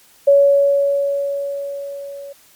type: tone with level ramp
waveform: sine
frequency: 562 Hz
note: C#5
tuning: 24 cents sharp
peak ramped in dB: -6 to -30 dBFS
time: 0.27-2.33 s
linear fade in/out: 10 ms
effects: white hiss -50 dBFS RMS until 2.55 s + MP3 96 kbps